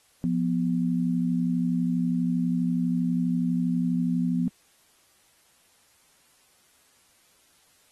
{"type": "tone pair together", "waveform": "sine", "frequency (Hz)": [174.58, 246.9], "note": ["F3", "B3"], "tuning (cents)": [0, 0], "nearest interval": "tritone", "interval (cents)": 600, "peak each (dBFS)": -25, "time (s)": [0.24, 4.48], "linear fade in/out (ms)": 0, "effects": ["white hiss -62 dBFS RMS until 7.91 s", "AAC 32 kbps"]}